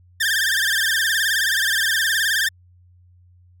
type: tone with vibrato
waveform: sawtooth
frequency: 1688 Hz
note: G#6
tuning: 28 cents sharp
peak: -14 dBFS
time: 0.2-2.49 s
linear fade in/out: 10 ms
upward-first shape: sine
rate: 19 Hz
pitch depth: 140 cents each way
effects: added 89 Hz sine -49 dBFS peak until 3.6 s